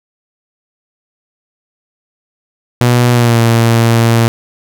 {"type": "tone with pitch glide", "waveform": "sawtooth", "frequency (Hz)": [121.6, 115.64], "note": ["B2", "A#2"], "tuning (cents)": [-26, -13], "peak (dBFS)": -3, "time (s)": [2.81, 4.28], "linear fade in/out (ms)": 0, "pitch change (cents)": -87, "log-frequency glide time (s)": [3.12, 3.39], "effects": []}